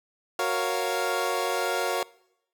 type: chord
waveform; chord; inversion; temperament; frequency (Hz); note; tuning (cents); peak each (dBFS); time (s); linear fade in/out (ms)
25% pulse; Gb major seventh; none; equal; 370 / 466.2 / 554.4 / 698.5; Gb4 / Bb4 / Db5 / F5; 0 / 0 / 0 / 0; -27; 0.39-2.03; 2
effects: noise-tail reverb RT60 0.8 s tail -22 dB re dry